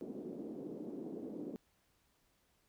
white band-pass noise, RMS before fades -45 dBFS, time 0.01-1.56 s, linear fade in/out 0 ms, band 210 to 380 Hz, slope 24 dB/octave, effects pink hiss -75 dBFS RMS until 2.68 s

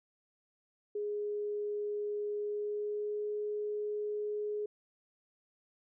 sine tone with pitch glide, 415.3 to 418.9 Hz, G#4 to G#4, 0 to +15 cents, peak -33 dBFS, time 0.95-4.66 s, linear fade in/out 5 ms, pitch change +15 cents, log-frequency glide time 2.38-3.28 s, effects none

